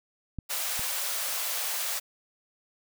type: clicks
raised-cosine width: 5 ms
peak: -22 / -29 dBFS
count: 2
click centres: 0.387 / 0.794 s
type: high-pass noise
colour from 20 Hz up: white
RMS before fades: -31 dBFS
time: 0.49-2 s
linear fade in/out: 20 ms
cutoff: 500 Hz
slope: 48 dB/octave
effects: none